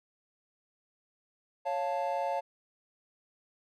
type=chord; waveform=triangle; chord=Db augmented; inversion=none; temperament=equal; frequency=554.4 / 698.5 / 880 Hz; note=Db5 / F5 / A5; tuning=0 / 0 / 0 cents; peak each=-32 / -32 / -32 dBFS; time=1.65-2.41 s; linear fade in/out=20 ms; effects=none